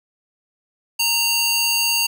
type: tone with high-pass filter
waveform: square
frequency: 924 Hz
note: A#5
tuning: 16 cents flat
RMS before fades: -19 dBFS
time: 0.99-2.07 s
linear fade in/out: 10 ms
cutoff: 3200 Hz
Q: 1.2
effects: none